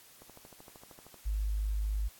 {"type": "click train", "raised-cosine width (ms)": 1, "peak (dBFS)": -38, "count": 13, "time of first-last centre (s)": [0.22, 1.143], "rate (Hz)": 13}
{"type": "tone", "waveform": "sine", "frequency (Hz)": 51.91, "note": "G#1", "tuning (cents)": 0, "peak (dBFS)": -29, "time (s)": [1.25, 2.09], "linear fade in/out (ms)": 20}
{"effects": ["white hiss -57 dBFS RMS until 2.19 s", "AAC 64 kbps"]}